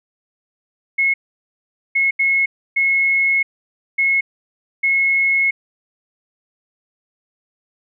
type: tone bursts at uneven times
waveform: sine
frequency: 2176 Hz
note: C#7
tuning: 33 cents flat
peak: -13 dBFS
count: 6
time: 0.98-1.14 / 1.95-2.11 / 2.19-2.46 / 2.76-3.43 / 3.98-4.21 / 4.83-5.51 s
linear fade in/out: 10 ms
effects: none